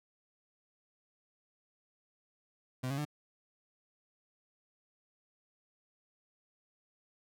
30% pulse tone with pitch steps, 128 / 137.98 / 148.74 Hz, C3 / C#3 / D3, -38 / -8 / +22 cents, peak -31 dBFS, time 2.83-3.052 s, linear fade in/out 10 ms, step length 74 ms, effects none

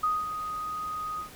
sine tone with ADSR envelope, 1246 Hz, D#6, 2 cents sharp, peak -22 dBFS, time 0.03-1.3 s, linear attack 8 ms, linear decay 220 ms, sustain -9 dB, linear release 110 ms, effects pink hiss -48 dBFS RMS until 1.35 s

